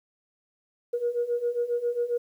sine beating tone pair, 474.4 / 481.8 Hz, A#4 / B4, +30 / -43 cents, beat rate 7.4 Hz, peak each -29 / -26 dBFS, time 0.93-2.18 s, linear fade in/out 10 ms, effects tanh soft clip ceiling -17 dBFS + 10-bit

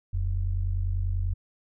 sine tone pair together, 40.22 / 90.3 Hz, E1 / F#2, -42 / -42 cents, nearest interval octave + major second, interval 1400 cents, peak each -27 / -27 dBFS, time 0.13-1.34 s, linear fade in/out 10 ms, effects none

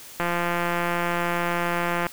click train, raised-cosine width 0.5 ms, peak -10 dBFS, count 324, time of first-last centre 0.2-2.067 s, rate 173 Hz, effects white hiss -43 dBFS RMS until 2.12 s

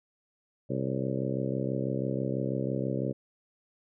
harmonic tone with a mistuned harmonic, 66.1 Hz, C2, 18 cents sharp, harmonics 2 / 3 / 4 / 5 / 6 / 7 / 8 / 9, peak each -33 / -35 / -36 / -37 / -38 / -38 / -39 / -40 dBFS, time 0.69-3.13 s, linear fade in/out 20 ms, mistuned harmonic 9, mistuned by -69 cents, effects none

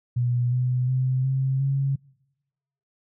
sine tone with pitch steps, 122.1 / 125.68 / 129.36 / 133.15 / 137.05 Hz, B2 / B2 / C3 / C3 / C#3, -19 / +31 / -19 / +31 / -19 cents, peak -20 dBFS, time 0.16-1.96 s, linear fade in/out 10 ms, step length 360 ms, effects noise-tail reverb RT60 1.0 s tail -26 dB re dry

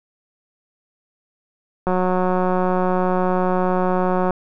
click train, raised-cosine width 1 ms, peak -7 dBFS, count 447, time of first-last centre 1.87-4.307 s, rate 183 Hz, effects none

